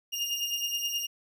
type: beating tone pair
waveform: 30% pulse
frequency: 2828 / 2837.5 Hz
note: F7 / F7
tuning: +21 / +27 cents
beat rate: 9.5 Hz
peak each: -28 / -32 dBFS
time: 0.12-1.07 s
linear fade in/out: 20 ms
effects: none